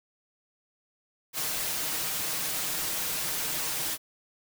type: noise with comb filter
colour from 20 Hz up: white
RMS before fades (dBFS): -31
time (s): 1.33-3.98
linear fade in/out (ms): 50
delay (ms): 6.4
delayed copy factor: +0.55
effects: none